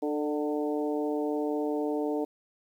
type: harmonic tone with a mistuned harmonic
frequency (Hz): 149.4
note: D3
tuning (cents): +30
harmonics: 2 / 3 / 4 / 5 / 6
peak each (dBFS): -30 / -31 / -36 / -39 / -42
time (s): 0.02-2.25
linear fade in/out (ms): 10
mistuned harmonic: 3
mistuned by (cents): -21
effects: 10-bit